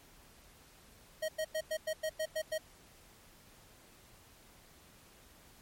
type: tone bursts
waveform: square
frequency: 629 Hz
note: D#5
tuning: 19 cents sharp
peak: -33 dBFS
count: 9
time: 1.22-2.582 s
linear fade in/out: 10 ms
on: 66 ms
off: 96 ms
effects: pink hiss -60 dBFS RMS until 5.61 s + MP3 64 kbps